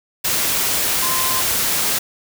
sine tone in noise, 1038 Hz, C6, 14 cents flat, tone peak -24 dBFS, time 1.02-1.41 s, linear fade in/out 10 ms, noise white, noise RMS -19 dBFS, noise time 0.24-1.99 s, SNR -8 dB, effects none

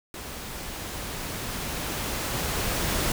pink noise with level ramp, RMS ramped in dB -38 to -26 dBFS, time 0.14-3.12 s, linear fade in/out 2 ms, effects none

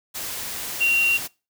sine tone in noise, 2755 Hz, F7, 24 cents flat, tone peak -16 dBFS, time 0.8-1.18 s, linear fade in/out 20 ms, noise white, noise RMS -31 dBFS, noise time 0.14-1.28 s, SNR +12 dB, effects noise-tail reverb RT60 0.3 s tail -23 dB re dry

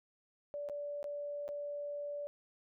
sine tone with dropouts, 580 Hz, D5, 22 cents flat, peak -38 dBFS, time 0.54-2.27 s, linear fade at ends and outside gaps 0 ms, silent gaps 0.688-0.697 / 1.029-1.042 / 1.48-1.489 s, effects none

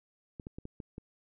clicks, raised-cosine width 3 ms, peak -29 dBFS, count 6, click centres 0.398 / 0.469 / 0.585 / 0.654 / 0.802 / 0.981 s, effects none

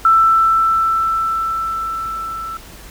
sine tone with level ramp, 1329 Hz, E6, 14 cents sharp, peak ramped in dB -7 to -24 dBFS, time 0.05-2.57 s, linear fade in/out 2 ms, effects added 50 Hz sine -39 dBFS peak until 2.9 s + pink hiss -39 dBFS RMS until 2.9 s

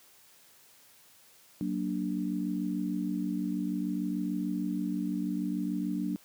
sine chord, Gb augmented, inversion none, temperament equal with one note detuned, 186.61 / 233.1 / 293.7 Hz, Gb3 / Bb3 / D4, +15 / 0 / 0 cents, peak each -33 / -35 / -33 dBFS, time 1.61-6.16 s, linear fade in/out 0 ms, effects white hiss -59 dBFS RMS until 6.24 s + high-pass 80 Hz 12 dB/octave

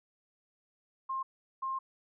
sine tone bursts at uneven times, 1062 Hz, C6, 25 cents sharp, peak -32 dBFS, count 2, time 1.09-1.23 / 1.62-1.79 s, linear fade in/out 10 ms, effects none

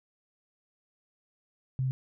sine tone, 130.81 Hz, C3, in tune, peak -26 dBFS, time 1.79-1.91 s, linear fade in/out 0 ms, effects none

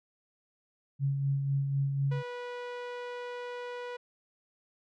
sine tone with tremolo, 138.59 Hz, C#3, in tune, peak -25 dBFS, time 0.99-2.23 s, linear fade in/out 50 ms, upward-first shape sine, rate 4 Hz, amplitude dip 40%
sawtooth tone, 489 Hz, B4, 17 cents flat, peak -33 dBFS, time 2.11-3.97 s, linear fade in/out 10 ms
effects low-pass 3000 Hz 12 dB/octave

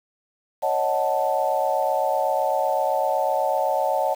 sine chord, D# half-diminished seventh, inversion third, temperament equal, 554.4 / 622.3 / 740 / 880 Hz, C#5 / D#5 / F#5 / A5, 0 / 0 / 0 / 0 cents, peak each -25 dBFS, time 0.62-4.15 s, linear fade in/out 20 ms, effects 7-bit

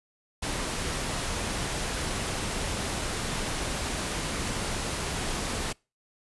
pink noise, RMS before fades -31 dBFS, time 0.42-5.73 s, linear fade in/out 10 ms, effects noise-tail reverb RT60 0.3 s tail -26 dB re dry + resampled to 24000 Hz

